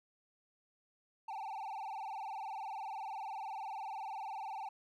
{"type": "tone with vibrato", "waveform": "triangle", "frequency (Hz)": 831, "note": "G#5", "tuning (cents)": 1, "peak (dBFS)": -38, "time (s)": [1.28, 4.69], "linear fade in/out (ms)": 5, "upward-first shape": "sine", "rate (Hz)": 20, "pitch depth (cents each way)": 170, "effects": []}